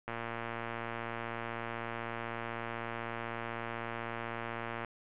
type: click train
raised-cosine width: 0.5 ms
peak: -23 dBFS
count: 554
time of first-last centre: 0.08-4.847 s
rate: 116 Hz
effects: resampled to 8000 Hz + 10-bit